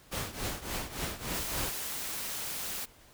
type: noise with tremolo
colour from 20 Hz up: pink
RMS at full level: -33 dBFS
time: 0.11-1.71 s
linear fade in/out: 20 ms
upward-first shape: triangle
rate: 3.5 Hz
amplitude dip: 85%
type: noise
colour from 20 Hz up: white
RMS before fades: -37 dBFS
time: 1.33-2.86 s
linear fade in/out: 20 ms
effects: pink hiss -58 dBFS RMS until 3.13 s